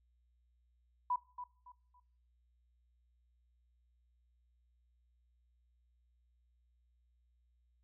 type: tone with echo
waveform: sine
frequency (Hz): 987.8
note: B5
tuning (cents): 0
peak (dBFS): -31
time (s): 1.1-1.16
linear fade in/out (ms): 5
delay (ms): 280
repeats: 3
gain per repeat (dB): -11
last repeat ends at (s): 2
effects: noise-tail reverb RT60 0.5 s tail -19 dB re dry + added 60 Hz sine -70 dBFS peak until 7.83 s